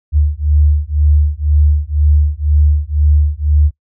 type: beating tone pair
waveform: sine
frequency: 73.42 / 75.42 Hz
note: D2 / D2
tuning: 0 / +47 cents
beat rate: 2 Hz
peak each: -12 dBFS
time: 0.12-3.71 s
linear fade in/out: 50 ms
effects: noise-tail reverb RT60 0.1 s tail -21 dB re dry